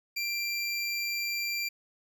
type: tone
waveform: 25% pulse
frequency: 2365 Hz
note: D7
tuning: 12 cents sharp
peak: -26 dBFS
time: 0.16-1.69 s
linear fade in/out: 10 ms
effects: none